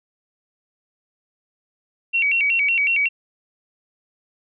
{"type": "tone with vibrato", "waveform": "sine", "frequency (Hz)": 2489, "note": "D#7", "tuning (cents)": 0, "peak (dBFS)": -16, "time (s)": [2.13, 3.09], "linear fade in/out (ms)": 20, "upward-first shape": "square", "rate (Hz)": 5.4, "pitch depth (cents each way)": 160, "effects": []}